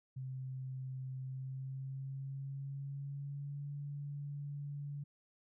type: tone with pitch glide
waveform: sine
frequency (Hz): 130.81 to 143.48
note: C3 to D3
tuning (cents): 0 to -40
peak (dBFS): -40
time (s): 0.16-5.04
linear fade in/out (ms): 10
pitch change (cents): +160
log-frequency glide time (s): 1.21-3.71
effects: none

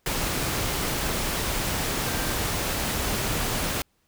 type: tone in noise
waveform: sine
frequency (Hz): 1568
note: G6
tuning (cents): 0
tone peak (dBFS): -38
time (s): 2.06-2.34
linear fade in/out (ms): 2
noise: pink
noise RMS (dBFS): -27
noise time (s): 0.06-3.82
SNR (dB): -14
effects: pink hiss -69 dBFS RMS until 4.07 s

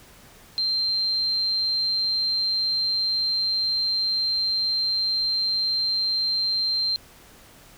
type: tone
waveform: sine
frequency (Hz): 4151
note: C8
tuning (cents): -15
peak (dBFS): -21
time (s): 0.58-6.96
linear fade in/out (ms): 0
effects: pink hiss -50 dBFS RMS until 7.77 s

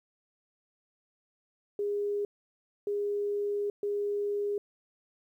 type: tone bursts at uneven times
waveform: sine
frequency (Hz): 409.1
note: G#4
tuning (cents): -26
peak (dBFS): -28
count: 3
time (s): 1.79-2.25 / 2.87-3.7 / 3.83-4.58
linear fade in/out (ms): 2
effects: 11-bit

